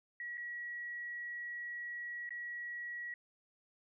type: tone with dropouts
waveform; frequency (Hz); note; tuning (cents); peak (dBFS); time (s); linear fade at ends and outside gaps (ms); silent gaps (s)
sine; 1920; B6; -49; -40; 0.2-3.14; 2; 0.373-0.378 / 2.292-2.306
effects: none